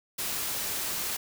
white noise, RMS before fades -32 dBFS, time 0.18-1.17 s, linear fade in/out 10 ms, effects none

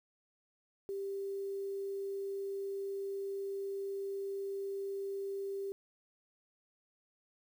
sine tone with quantisation, 394 Hz, G4, 9 cents sharp, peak -36 dBFS, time 0.89-5.72 s, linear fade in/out 0 ms, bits 10, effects none

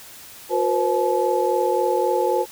sine tone cluster, 360.5 / 477.3 / 521 / 860 Hz, F#4 / A#4 / C5 / A5, -45 / +41 / -7 / -40 cents, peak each -23 dBFS, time 0.49-2.46 s, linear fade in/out 50 ms, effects white hiss -42 dBFS RMS until 2.51 s

